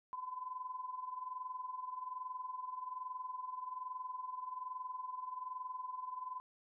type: tone with amplitude modulation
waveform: sine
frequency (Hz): 1013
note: B5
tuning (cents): +44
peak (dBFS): -38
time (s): 0.13-6.4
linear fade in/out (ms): 0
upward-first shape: sine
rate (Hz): 21.2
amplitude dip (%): 70
effects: none